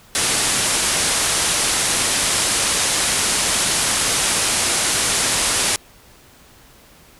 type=low-pass noise; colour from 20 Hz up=white; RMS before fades=-19 dBFS; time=0.15-5.76 s; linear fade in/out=0 ms; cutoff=11000 Hz; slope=96 dB/octave; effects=pink hiss -48 dBFS RMS until 7.19 s